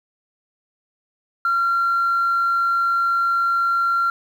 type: tone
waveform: sine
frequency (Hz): 1374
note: F6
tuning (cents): -29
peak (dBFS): -15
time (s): 1.45-4.1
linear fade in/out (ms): 2
effects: tanh soft clip ceiling -13 dBFS + 8-bit